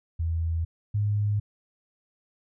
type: tone pair in turn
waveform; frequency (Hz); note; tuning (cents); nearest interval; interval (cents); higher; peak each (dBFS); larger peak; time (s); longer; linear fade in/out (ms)
sine; 82.41 / 103.83; E2 / G#2; 0 / 0; major third; 400; second; -24 / -22; second; 0.19-0.65 / 0.94-1.4; neither; 10
effects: none